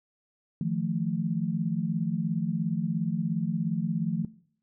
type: tone cluster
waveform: sine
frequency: 156.7 / 173.7 / 219.4 Hz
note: D#3 / F3 / A3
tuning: +13 / -9 / -5 cents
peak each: -31 / -29 / -32 dBFS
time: 0.61-4.25 s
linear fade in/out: 2 ms
effects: noise-tail reverb RT60 0.6 s tail -20 dB re dry